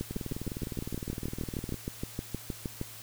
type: two click trains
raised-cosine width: 3 ms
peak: -23 / -20 dBFS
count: 33 / 19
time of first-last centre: 0.11-1.743 / 0.01-2.814 s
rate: 19.6 / 6.42 Hz
effects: added 111 Hz sine -53 dBFS peak until 3.02 s + white hiss -47 dBFS RMS until 3.02 s